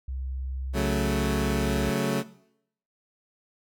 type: tone with pitch glide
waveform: sine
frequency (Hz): 65.41 to 65.9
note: C2 to C2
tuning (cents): 0 to +13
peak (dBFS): -30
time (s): 0.08-1.9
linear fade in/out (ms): 5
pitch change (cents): +13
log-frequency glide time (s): 0.31-1.07
type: chord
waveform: 20% pulse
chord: F# minor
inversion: second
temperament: equal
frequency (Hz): 138.59 / 185 / 220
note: C#3 / F#3 / A3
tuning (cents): 0 / 0 / 0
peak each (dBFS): -24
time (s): 0.73-2.24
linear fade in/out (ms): 50
effects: noise-tail reverb RT60 0.7 s tail -18 dB re dry